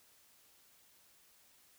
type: silence
effects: white hiss -66 dBFS RMS until 1.78 s